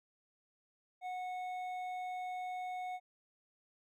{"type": "tone with hard clipping", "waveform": "sine", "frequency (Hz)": 733, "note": "F#5", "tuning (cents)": -16, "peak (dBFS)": -40, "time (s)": [1.01, 3], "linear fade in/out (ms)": 50, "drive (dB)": 7, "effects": []}